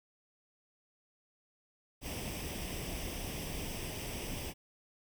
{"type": "noise with comb filter", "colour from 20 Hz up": "pink", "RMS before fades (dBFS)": -40, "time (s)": [2.01, 4.54], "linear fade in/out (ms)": 50, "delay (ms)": 0.36, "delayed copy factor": 0.65, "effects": []}